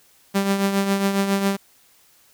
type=tone with tremolo; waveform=sawtooth; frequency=197.1 Hz; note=G3; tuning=10 cents sharp; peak=-12 dBFS; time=0.34-1.57 s; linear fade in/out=20 ms; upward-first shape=triangle; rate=7.3 Hz; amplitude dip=60%; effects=white hiss -56 dBFS RMS until 2.33 s